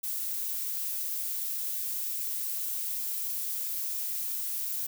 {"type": "noise", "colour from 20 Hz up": "violet", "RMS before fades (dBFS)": -33, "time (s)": [0.03, 4.87], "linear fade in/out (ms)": 10, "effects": []}